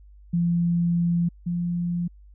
sine tone pair in turn, 171.6 / 173.69 Hz, F3 / F3, -30 / -9 cents, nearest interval unison, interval 21 cents, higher second, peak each -19 / -23 dBFS, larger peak first, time 0.33-1.29 / 1.46-2.08 s, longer first, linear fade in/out 10 ms, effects added 50 Hz sine -46 dBFS peak until 2.34 s

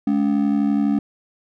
triangle ring-modulated tone, 246.9 Hz, B3, in tune, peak -11 dBFS, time 0.07-0.99 s, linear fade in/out 2 ms, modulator 36 Hz, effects none

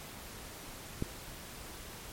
click, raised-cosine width 3 ms, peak -19 dBFS, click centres 1.024 s, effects pink hiss -47 dBFS RMS until 2.12 s + MP3 64 kbps

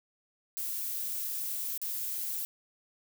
violet noise with dropouts, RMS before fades -35 dBFS, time 0.57-2.45 s, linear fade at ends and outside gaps 0 ms, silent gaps 1.776-1.816 s, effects none

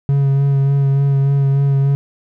triangle tone with vibrato, 138.59 Hz, C#3, in tune, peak -9 dBFS, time 0.09-1.95 s, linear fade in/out 0 ms, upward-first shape sine, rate 3.4 Hz, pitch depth 19 cents each way, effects none

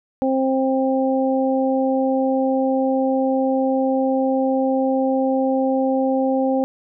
harmonic tone, 264.5 Hz, C4, 19 cents sharp, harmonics 1 / 2 / 3, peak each -19 / -20 / -25 dBFS, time 0.22-6.64 s, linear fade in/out 0 ms, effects none

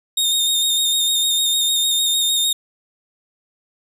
sawtooth tone with vibrato, 3688 Hz, A#7, 19 cents flat, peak -13 dBFS, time 0.17-2.53 s, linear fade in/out 5 ms, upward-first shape square, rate 6.6 Hz, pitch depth 23 cents each way, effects none

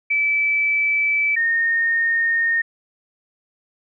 sine tone pair in turn, 2310 / 1839.3 Hz, D7 / A#6, -29 / -24 cents, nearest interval major third, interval 395 cents, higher first, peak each -16 dBFS, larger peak neither, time 0.1-1.36 / 1.36-2.62 s, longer neither, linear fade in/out 10 ms, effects none

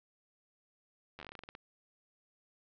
slowing click train, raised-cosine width 0.3 ms, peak -30 dBFS, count 13, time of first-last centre 1.19-1.551 s, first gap 11 ms, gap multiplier 1.17, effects low-pass 5000 Hz 12 dB/octave

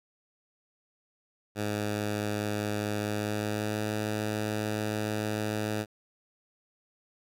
10% pulse tone with pitch glide, 104.7 to 106.78 Hz, G#2 to G#2, +15 to +49 cents, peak -21 dBFS, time 1.55-5.86 s, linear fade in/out 50 ms, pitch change +34 cents, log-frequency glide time 3.01-3.85 s, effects none

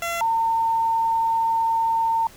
15% pulse / sine tone pair in turn, 680 / 907.7 Hz, F5 / A#5, -46 / -46 cents, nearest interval perfect fourth, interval 500 cents, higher second, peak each -18 dBFS, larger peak neither, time 0.02-0.21 / 0.21-2.27 s, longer second, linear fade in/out 2 ms, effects pink hiss -47 dBFS RMS until 2.36 s

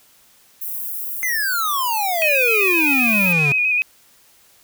white high-pass noise, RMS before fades -27 dBFS, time 0.61-3.33 s, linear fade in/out 10 ms, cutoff 12000 Hz, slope 24 dB/octave
square exponential sweep, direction down, 2093 to 137.1 Hz, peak -20 dBFS, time 1.23-3.52 s, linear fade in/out 0 ms
sine tone with vibrato, 2489 Hz, D#7, in tune, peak -15 dBFS, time 2.22-3.82 s, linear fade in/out 0 ms, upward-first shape square, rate 7.7 Hz, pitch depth 31 cents each way
effects white hiss -53 dBFS RMS until 4.63 s

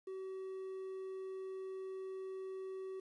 triangle tone with quantisation, 380 Hz, F#4, 46 cents sharp, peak -40 dBFS, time 0.07-3 s, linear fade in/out 5 ms, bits 11, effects resampled to 24000 Hz

